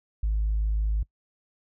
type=tone; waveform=sine; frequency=52.9 Hz; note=G#1; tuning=33 cents sharp; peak=-21 dBFS; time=0.23-1.03 s; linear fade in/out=5 ms; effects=noise-tail reverb RT60 0.1 s tail -23 dB re dry + tanh soft clip ceiling -19 dBFS